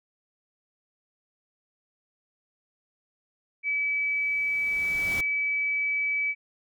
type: tone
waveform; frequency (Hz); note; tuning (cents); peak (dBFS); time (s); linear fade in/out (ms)
sine; 2293; D7; -42; -24; 3.63-6.35; 50
type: noise with exponential growth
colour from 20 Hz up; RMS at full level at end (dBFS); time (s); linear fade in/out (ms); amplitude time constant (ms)
pink; -35; 3.78-5.21; 5; 310
effects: none